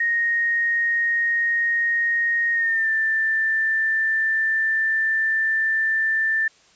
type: tone with pitch glide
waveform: sine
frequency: 1864.7 to 1776.4 Hz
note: A#6 to A6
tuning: 0 to +16 cents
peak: -18 dBFS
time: 0-6.48 s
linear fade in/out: 5 ms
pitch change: -84 cents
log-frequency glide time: 2.53-2.9 s
effects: white hiss -55 dBFS RMS until 6.75 s + resampled to 16000 Hz